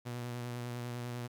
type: tone with vibrato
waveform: sawtooth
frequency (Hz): 121.2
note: B2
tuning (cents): -32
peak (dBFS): -34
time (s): 0.05-1.28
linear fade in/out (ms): 20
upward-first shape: triangle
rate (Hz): 10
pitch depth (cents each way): 28
effects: 11-bit